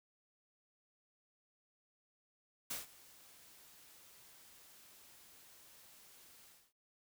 white noise with ADSR envelope, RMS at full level -40 dBFS, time 2.7-6.73 s, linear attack 10 ms, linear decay 150 ms, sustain -21 dB, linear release 260 ms, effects none

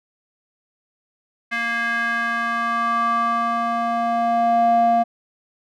square tone with band-pass filter sweep, 233.1 Hz, A#3, in tune, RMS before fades -20 dBFS, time 1.51-5.04 s, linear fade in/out 20 ms, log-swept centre 1900 to 640 Hz, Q 4.2, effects none

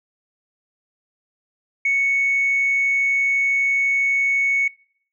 sine tone, 2217 Hz, C#7, in tune, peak -15 dBFS, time 1.85-4.68 s, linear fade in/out 5 ms, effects noise-tail reverb RT60 0.6 s tail -25 dB re dry + tanh soft clip ceiling -12 dBFS

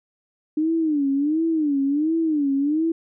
sine tone with vibrato, 300.2 Hz, D4, 38 cents sharp, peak -18 dBFS, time 0.57-2.92 s, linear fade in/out 5 ms, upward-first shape sine, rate 1.4 Hz, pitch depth 160 cents each way, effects none

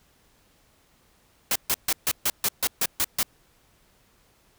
white noise bursts, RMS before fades -23 dBFS, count 10, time 1.51-3.23 s, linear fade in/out 2 ms, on 46 ms, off 140 ms, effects pink hiss -62 dBFS RMS until 4.58 s

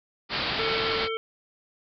white low-pass noise, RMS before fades -29 dBFS, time 0.29-1.09 s, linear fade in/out 50 ms, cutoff 4800 Hz, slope 96 dB/octave
harmonic tone, 447.8 Hz, A4, 30 cents sharp, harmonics 1 / 3 / 5 / 7, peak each -29 / -34 / -36 / -37 dBFS, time 0.59-1.17 s, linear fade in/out 0 ms
effects none

